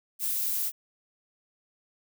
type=noise; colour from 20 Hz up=violet; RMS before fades=-29 dBFS; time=0.19-0.72 s; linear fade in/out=50 ms; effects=none